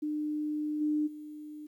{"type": "tone with level steps", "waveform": "sine", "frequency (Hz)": 301.5, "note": "D4", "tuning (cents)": 46, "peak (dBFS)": [-30, -26, -41], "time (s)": [0.02, 1.67], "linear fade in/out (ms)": 10, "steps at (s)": [0.8, 1.06], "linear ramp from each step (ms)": 20, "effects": ["11-bit"]}